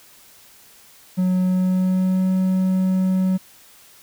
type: tone with pitch glide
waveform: triangle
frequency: 183.8 to 187.01 Hz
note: F#3 to F#3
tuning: -11 to +19 cents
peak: -14 dBFS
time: 1.17-3.38 s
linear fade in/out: 20 ms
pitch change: +30 cents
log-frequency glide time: 1.4-2.29 s
effects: white hiss -49 dBFS RMS until 4.02 s